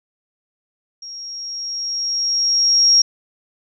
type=tone with level ramp; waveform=sine; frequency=5590 Hz; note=F8; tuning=1 cent sharp; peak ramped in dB=-31 to -8 dBFS; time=1.02-3.02 s; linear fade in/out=5 ms; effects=none